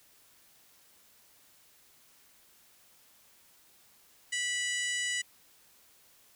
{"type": "harmonic tone", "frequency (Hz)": 982, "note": "B5", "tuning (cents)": -10, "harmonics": [2, 3, 4, 5, 6, 7, 8, 9], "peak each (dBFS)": [-33, -36, -46, -47, -45, -40, -40, -43], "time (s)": [4.32, 5.22], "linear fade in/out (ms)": 10, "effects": ["white hiss -62 dBFS RMS until 6.35 s"]}